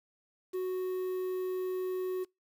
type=tone with quantisation; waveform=triangle; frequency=369.7 Hz; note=F#4; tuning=1 cent flat; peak=-29 dBFS; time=0.53-2.25 s; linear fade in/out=20 ms; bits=9; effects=noise-tail reverb RT60 0.2 s tail -25 dB re dry